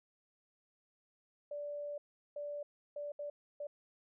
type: tone bursts at uneven times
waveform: sine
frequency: 583 Hz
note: D5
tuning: 13 cents flat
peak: -39 dBFS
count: 5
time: 1.51-1.98 / 2.36-2.63 / 2.96-3.12 / 3.19-3.3 / 3.6-3.67 s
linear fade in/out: 5 ms
effects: none